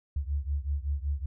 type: beating tone pair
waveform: sine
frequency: 69.3 / 74.6 Hz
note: C#2 / D2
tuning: 0 / +28 cents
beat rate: 5.3 Hz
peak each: -30 / -32 dBFS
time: 0.16-1.26 s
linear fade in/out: 5 ms
effects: none